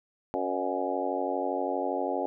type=harmonic tone with a mistuned harmonic; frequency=92.5 Hz; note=F#2; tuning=in tune; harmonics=3 / 4 / 5 / 6 / 7 / 8 / 9; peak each=-35 / -35 / -35 / -35 / -35 / -35 / -35 dBFS; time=0.34-2.26 s; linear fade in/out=0 ms; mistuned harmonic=7; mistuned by=-34 cents; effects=none